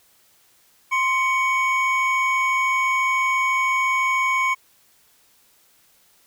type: tone pair together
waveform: triangle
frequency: 1046.5 / 2237 Hz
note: C6 / C#7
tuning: 0 / +15 cents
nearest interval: octave + minor second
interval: 1315 cents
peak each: -19 dBFS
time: 0.91-4.55 s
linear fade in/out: 20 ms
effects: white hiss -58 dBFS RMS until 6.26 s